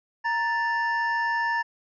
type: tone pair together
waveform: triangle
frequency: 933 / 1761.3 Hz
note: A#5 / A6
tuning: +1 / +1 cents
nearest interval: major seventh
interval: 1100 cents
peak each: -24 dBFS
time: 0.24-1.63 s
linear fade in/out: 20 ms
effects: resampled to 16000 Hz